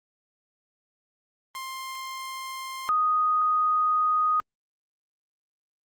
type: tone pair in turn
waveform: sawtooth / sine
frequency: 1054 / 1244 Hz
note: C6 / D#6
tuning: +12 / -1 cents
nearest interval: minor third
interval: 287 cents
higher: second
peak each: -30 / -20 dBFS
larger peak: second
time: 1.55-2.89 / 2.89-4.4 s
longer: second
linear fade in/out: 0 ms
effects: Opus 24 kbps